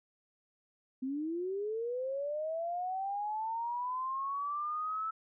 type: linear sweep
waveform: sine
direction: up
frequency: 253.8 to 1318.5 Hz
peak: -33 dBFS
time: 1.02-5.11 s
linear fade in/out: 10 ms
effects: none